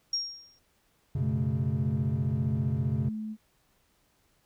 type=tone with exponential decay; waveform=sine; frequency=5580 Hz; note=F8; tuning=2 cents flat; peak=-24 dBFS; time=0.13-0.59 s; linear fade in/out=5 ms; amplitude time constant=100 ms
type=chord; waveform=triangle; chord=F# suspended fourth; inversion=none; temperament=equal; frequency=92.5 / 123.47 / 138.59 Hz; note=F#2 / B2 / C#3; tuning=0 / 0 / 0 cents; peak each=-31 / -28 / -27 dBFS; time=1.15-3.09 s; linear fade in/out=5 ms
type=tone with tremolo; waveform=sine; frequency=216.4 Hz; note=A3; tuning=29 cents flat; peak=-31 dBFS; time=1.19-3.37 s; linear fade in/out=50 ms; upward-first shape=triangle; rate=1.7 Hz; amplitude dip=35%
effects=tanh soft clip ceiling -16 dBFS + pink hiss -69 dBFS RMS until 4.45 s